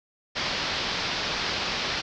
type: low-pass noise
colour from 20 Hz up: white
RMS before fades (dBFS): -29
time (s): 0.35-2.02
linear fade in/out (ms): 20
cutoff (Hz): 5200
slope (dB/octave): 48
effects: none